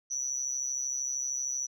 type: tone with amplitude modulation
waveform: sine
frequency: 5920 Hz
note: F#8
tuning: in tune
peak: -25 dBFS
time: 0.1-1.67 s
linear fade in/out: 20 ms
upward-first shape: sine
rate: 133 Hz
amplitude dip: 95%
effects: tanh soft clip ceiling -24 dBFS